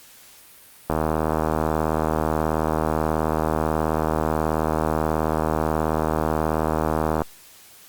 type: click train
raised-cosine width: 1 ms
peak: -7 dBFS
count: 497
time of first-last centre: 0.9-7.218 s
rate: 78.5 Hz
effects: white hiss -48 dBFS RMS until 7.88 s + Opus 48 kbps